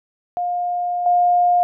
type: tone with level steps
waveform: sine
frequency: 709 Hz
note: F5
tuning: 26 cents sharp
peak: -19 / -12 dBFS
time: 0.37-1.63 s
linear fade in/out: 0 ms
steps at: 1.06 s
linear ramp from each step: 2 ms
effects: none